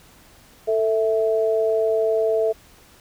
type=tone pair together; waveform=sine; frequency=444.1 / 656 Hz; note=A4 / E5; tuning=+16 / -9 cents; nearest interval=perfect fifth; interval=675 cents; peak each=-19 / -21 dBFS; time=0.67-2.53 s; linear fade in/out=20 ms; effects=pink hiss -51 dBFS RMS until 3 s